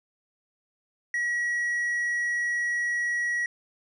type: tone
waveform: triangle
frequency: 1917 Hz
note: A#6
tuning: 48 cents sharp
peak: -23 dBFS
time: 1.14-3.46 s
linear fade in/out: 2 ms
effects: resampled to 22050 Hz